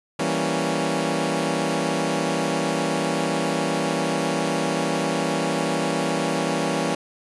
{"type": "chord", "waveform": "15% pulse", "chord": "E diminished seventh", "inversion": "none", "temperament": "equal", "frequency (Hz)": [164.81, 196, 233.1, 277.2], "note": ["E3", "G3", "Bb3", "Db4"], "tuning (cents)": [0, 0, 0, 0], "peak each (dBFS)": [-20, -22, -22, -20], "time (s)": [0.19, 6.95], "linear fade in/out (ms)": 5, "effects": ["resampled to 24000 Hz"]}